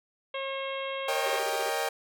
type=harmonic tone; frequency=541 Hz; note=C#5; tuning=42 cents flat; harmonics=1 / 2 / 3 / 4 / 5 / 6 / 7; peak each=-34 / -38 / -45 / -40 / -42 / -41 / -49 dBFS; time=0.34-1.39 s; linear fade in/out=5 ms
type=chord; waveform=sawtooth; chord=Eb dominant seventh; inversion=second; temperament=equal with one note detuned; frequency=466.2 / 554.4 / 622.3 / 789 Hz; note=Bb4 / Db5 / Eb5 / G5; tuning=0 / 0 / 0 / +11 cents; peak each=-30 / -31 / -31 / -28 dBFS; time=1.08-1.89 s; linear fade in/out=5 ms
type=tone bursts; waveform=square; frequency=399.8 Hz; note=G4; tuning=34 cents sharp; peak=-36 dBFS; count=7; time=1.26-1.696 s; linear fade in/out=5 ms; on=40 ms; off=26 ms
effects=none